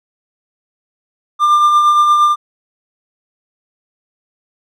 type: tone with tremolo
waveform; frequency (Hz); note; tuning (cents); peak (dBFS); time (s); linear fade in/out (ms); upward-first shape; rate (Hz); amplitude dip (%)
triangle; 1195; D6; +30; -4; 1.39-2.36; 50; triangle; 8.6; 40
effects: none